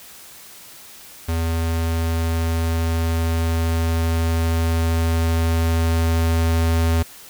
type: tone with level ramp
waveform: square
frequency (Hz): 82.4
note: E2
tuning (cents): 0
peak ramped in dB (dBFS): -20 to -16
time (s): 1.28-7.03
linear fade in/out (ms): 10
effects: white hiss -42 dBFS RMS until 7.29 s